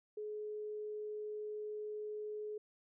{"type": "tone", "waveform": "sine", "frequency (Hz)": 423.5, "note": "G#4", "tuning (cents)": 34, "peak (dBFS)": -40, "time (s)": [0.17, 2.58], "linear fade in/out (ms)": 5, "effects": []}